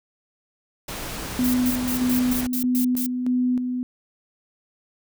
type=noise; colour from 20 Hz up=pink; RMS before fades=-32 dBFS; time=0.88-2.47 s; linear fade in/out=5 ms
type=tone with tremolo; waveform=sine; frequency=250 Hz; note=B3; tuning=21 cents sharp; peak=-18 dBFS; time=1.39-3.83 s; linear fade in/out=0 ms; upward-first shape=square; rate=1.6 Hz; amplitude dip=45%
type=noise bursts; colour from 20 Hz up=violet; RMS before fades=-28 dBFS; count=8; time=1.44-3.064 s; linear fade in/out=2 ms; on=98 ms; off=120 ms
effects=none